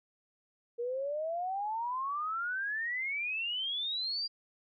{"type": "exponential sweep", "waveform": "sine", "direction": "up", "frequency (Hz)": [466.2, 4827], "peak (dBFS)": -32, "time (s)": [0.78, 4.28], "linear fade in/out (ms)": 20, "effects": []}